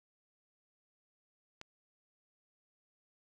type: click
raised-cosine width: 0.2 ms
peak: -28 dBFS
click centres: 1.614 s
effects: none